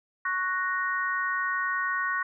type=chord; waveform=sine; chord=F# major; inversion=second; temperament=equal; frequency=1108.7 / 1480 / 1864.7 Hz; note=C#6 / F#6 / A#6; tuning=0 / 0 / 0 cents; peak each=-30 dBFS; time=0.25-2.23 s; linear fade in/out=5 ms; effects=none